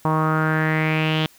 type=tone with low-pass filter sweep; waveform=sawtooth; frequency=156.9 Hz; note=D#3; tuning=15 cents sharp; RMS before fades=-20 dBFS; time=0.05-1.26 s; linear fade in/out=0 ms; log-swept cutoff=1000 to 3300 Hz; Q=5; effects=white hiss -52 dBFS RMS until 1.38 s